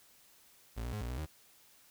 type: tone with pitch steps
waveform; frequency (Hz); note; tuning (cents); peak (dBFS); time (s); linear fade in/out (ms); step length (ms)
35% pulse; 56.8 / 60.7 / 105.5 / 59.8 / 63 / 77.3; A#1 / B1 / G#2 / A#1 / B1 / D#2; -44 / -29 / +28 / +45 / +35 / -11; -35; 0.76-1.264; 20; 84
effects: white hiss -63 dBFS RMS until 1.9 s